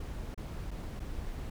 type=noise with dropouts; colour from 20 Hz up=brown; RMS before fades=-39 dBFS; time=0-1.5 s; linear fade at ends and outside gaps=5 ms; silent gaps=0.345-0.376 / 0.708-0.712 / 0.996-1 s; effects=none